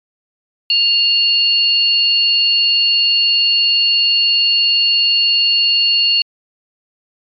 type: tone pair together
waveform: sine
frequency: 2800 / 4383 Hz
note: F7 / C#8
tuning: +4 / -20 cents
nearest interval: minor sixth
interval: 776 cents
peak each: -13 dBFS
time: 0.7-6.22 s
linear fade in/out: 2 ms
effects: MP3 96 kbps